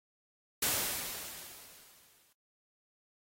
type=noise with exponential decay; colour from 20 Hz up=white; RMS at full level=-29 dBFS; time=0.62-2.33 s; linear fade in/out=5 ms; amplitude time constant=370 ms; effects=AAC 48 kbps